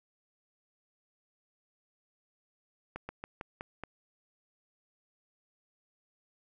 slowing click train, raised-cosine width 0.5 ms, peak -24 dBFS, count 6, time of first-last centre 2.96-3.837 s, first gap 130 ms, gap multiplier 1.15, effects none

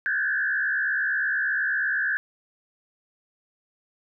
sine tone with frequency modulation, 1618 Hz, G#6, 46 cents flat, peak -22 dBFS, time 0.06-2.17 s, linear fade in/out 0 ms, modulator 68.4 Hz, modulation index 1.7, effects none

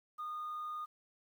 sine tone, 1226 Hz, D#6, 26 cents flat, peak -37 dBFS, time 0.18-0.86 s, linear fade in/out 20 ms, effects tanh soft clip ceiling -36 dBFS + 11-bit

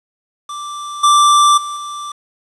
square tone with level steps, 1174.7 Hz, D6, in tune, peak -25 / -8 / -23 / -25 dBFS, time 0.49-2.12 s, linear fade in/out 5 ms, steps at 1.03 / 1.57 / 1.76 s, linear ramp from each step 10 ms, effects resampled to 24000 Hz + 7-bit

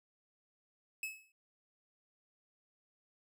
45% pulse tone with exponential decay, 2587 Hz, E7, 33 cents flat, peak -35 dBFS, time 1.03-1.32 s, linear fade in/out 2 ms, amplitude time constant 62 ms, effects none

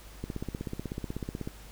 click train, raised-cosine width 3 ms, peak -21 dBFS, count 21, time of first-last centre 0.24-1.475 s, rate 16.2 Hz, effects added 50 Hz sine -49 dBFS peak until 1.71 s + pink hiss -52 dBFS RMS until 1.71 s

